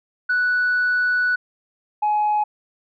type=tone pair in turn; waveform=sine; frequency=1480 / 842.2 Hz; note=F#6 / G#5; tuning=0 / +24 cents; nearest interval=minor seventh; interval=976 cents; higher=first; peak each=-15 dBFS; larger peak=neither; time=0.29-1.36 / 2.02-2.44 s; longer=first; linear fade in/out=10 ms; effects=tanh soft clip ceiling -14 dBFS